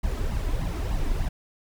brown noise with flanger, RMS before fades -26 dBFS, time 0.03-1.29 s, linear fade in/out 10 ms, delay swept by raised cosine 1 to 3.1 ms, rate 3.3 Hz, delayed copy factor +0.7, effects none

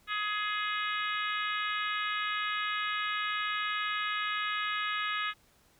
harmonic tone, 419.5 Hz, G#4, 17 cents sharp, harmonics 3 / 4 / 5 / 6 / 7 / 8 / 9, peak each -34 / -36 / -38 / -40 / -41 / -42 / -43 dBFS, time 0.07-5.34 s, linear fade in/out 50 ms, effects pink hiss -65 dBFS RMS until 5.79 s

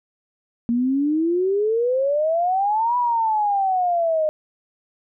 sine exponential two-way sweep, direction up then down, 231.3 to 987.8 to 611 Hz, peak -17 dBFS, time 0.69-4.29 s, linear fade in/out 0 ms, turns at 2.97 s, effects none

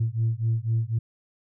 sine beating tone pair, 111.6 / 115.6 Hz, A2 / A#2, +25 / -14 cents, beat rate 4 Hz, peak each -24 dBFS, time 0-0.99 s, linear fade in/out 10 ms, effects tanh soft clip ceiling -17 dBFS

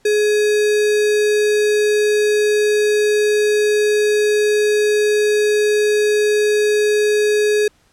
sine tone with sample-and-hold, 420.8 Hz, G#4, 23 cents sharp, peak -12 dBFS, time 0.05-7.68 s, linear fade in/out 5 ms, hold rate 2100 Hz, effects pink hiss -57 dBFS RMS until 7.92 s + low-pass 10000 Hz 12 dB/octave

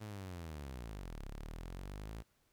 sawtooth linear two-way sweep, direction down then up, 110 to 33 to 56.6 Hz, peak -40 dBFS, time 0-2.23 s, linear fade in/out 20 ms, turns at 1.24 s, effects pink hiss -75 dBFS RMS until 2.52 s

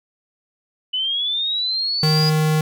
sine linear sweep, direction up, 2973 to 4918 Hz, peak -19 dBFS, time 0.93-2.3 s, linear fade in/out 10 ms
square tone, 155.3 Hz, D#3, 3 cents flat, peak -16 dBFS, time 2.03-2.61 s, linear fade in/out 2 ms
effects none

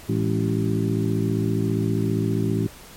harmonic tone with a mistuned harmonic, 55 Hz, A1, in tune, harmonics 2 / 3 / 4 / 5 / 6 / 7, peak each -24 / -26 / -27 / -28 / -29 / -29 dBFS, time 0.08-2.68 s, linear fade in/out 20 ms, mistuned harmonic 4, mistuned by -100 cents, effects pink hiss -44 dBFS RMS until 2.96 s + MP3 64 kbps

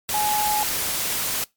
sine tone in noise, 842 Hz, G#5, 24 cents sharp, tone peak -21 dBFS, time 0.14-0.63 s, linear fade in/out 0 ms, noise white, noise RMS -25 dBFS, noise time 0.09-1.44 s, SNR +1 dB, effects noise-tail reverb RT60 0.2 s tail -24 dB re dry + MP3 96 kbps

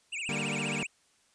square tone with vibrato, 2529 Hz, D#7, 28 cents sharp, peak -34 dBFS, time 0.12-0.87 s, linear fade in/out 10 ms, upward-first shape triangle, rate 15 Hz, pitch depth 250 cents each way
sawtooth chord, G minor, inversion second, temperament equal with one note detuned, 148.54 / 196 / 233.1 Hz, D3 / G3 / Bb3, +20 / 0 / 0 cents, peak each -33 dBFS, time 0.29-0.83 s, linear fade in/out 0 ms
effects white hiss -67 dBFS RMS until 1.34 s + resampled to 22050 Hz

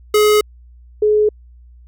square / sine tone pair in turn, 422.1 / 423.6 Hz, G#4 / G#4, +28 / +34 cents, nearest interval unison, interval 6 cents, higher second, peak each -10 dBFS, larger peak neither, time 0.14-0.41 / 1.02-1.29 s, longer neither, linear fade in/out 5 ms, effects added 60 Hz sine -40 dBFS peak until 1.87 s

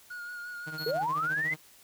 triangle tone with vibrato, 1438 Hz, F#6, 50 cents flat, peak -36 dBFS, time 0.1-1.03 s, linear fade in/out 10 ms, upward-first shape sine, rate 5.7 Hz, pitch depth 28 cents each way
sawtooth tone with tremolo, 155.56 Hz, D#3, in tune, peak -33 dBFS, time 0.66-1.57 s, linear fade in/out 20 ms, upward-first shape triangle, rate 14 Hz, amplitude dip 85%
square tone, 4322 Hz, C#8, 45 cents flat, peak -37 dBFS, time 0.78-0.91 s, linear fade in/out 2 ms
sine linear sweep, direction up, 418.7 to 2093 Hz, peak -27 dBFS, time 0.86-1.54 s, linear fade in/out 5 ms
effects white hiss -57 dBFS RMS until 1.83 s

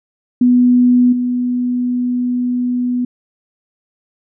sine tone with level steps, 246.9 Hz, B3, in tune, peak -7 / -14 dBFS, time 0.41-3.05 s, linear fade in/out 5 ms, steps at 1.12 s, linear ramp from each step 10 ms, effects none

